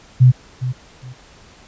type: tone with echo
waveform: sine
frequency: 126.7 Hz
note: B2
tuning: 45 cents sharp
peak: -5 dBFS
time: 0.2-0.32 s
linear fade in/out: 20 ms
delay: 410 ms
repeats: 2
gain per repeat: -13 dB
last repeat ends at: 1.14 s
effects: pink hiss -46 dBFS RMS until 1.67 s + resampled to 16000 Hz